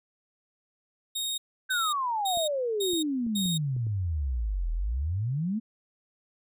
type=tone bursts; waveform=sawtooth; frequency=3729 Hz; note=A#7; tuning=in tune; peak=-26 dBFS; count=5; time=1.15-3.58 s; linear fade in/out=10 ms; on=230 ms; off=320 ms
type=exponential two-way sweep; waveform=sine; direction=down then up; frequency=1568 to 39.19 to 232.4 Hz; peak=-26 dBFS; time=1.69-5.6 s; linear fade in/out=20 ms; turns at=4.72 s
type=clicks; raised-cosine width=3 ms; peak=-32 dBFS; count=6; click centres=2.373 / 2.934 / 3.266 / 3.458 / 3.765 / 3.868 s
effects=none